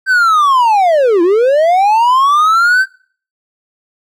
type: linear two-way sweep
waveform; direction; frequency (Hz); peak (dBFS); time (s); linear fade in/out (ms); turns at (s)
triangle; down then up; 1568 to 329.6 to 1568; -5; 0.06-2.86; 50; 1.22
effects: noise-tail reverb RT60 0.5 s tail -24 dB re dry